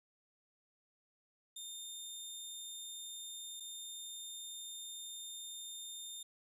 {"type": "tone with dropouts", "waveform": "20% pulse", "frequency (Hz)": 3629, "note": "A#7", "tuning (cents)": -47, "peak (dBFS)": -39, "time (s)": [1.56, 6.23], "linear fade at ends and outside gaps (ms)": 5, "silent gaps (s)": [3.6, 3.604], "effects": []}